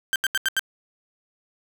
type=tone bursts; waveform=30% pulse; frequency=1568 Hz; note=G6; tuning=in tune; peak=-17 dBFS; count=5; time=0.13-0.594 s; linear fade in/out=0 ms; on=28 ms; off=81 ms; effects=none